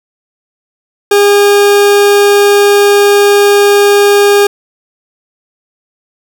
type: tone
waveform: 40% pulse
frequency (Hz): 406.5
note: G#4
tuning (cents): -37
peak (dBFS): -3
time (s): 1.11-4.47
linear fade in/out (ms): 5
effects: none